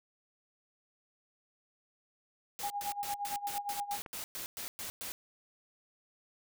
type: noise bursts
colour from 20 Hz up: white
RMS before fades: -41 dBFS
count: 12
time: 2.59-5.12 s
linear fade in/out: 0 ms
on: 110 ms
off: 110 ms
type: tone with tremolo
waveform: sine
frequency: 815 Hz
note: G#5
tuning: 33 cents flat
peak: -32 dBFS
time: 2.63-3.98 s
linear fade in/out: 5 ms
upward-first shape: sine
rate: 8.7 Hz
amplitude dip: 80%
type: click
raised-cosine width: 0.5 ms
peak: -29 dBFS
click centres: 4.062 s
effects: none